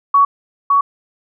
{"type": "tone with echo", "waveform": "sine", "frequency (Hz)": 1123, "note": "C#6", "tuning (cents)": 22, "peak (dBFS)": -7, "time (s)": [0.14, 0.25], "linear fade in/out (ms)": 5, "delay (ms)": 560, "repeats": 1, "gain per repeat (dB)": -2, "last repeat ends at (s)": 0.81, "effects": []}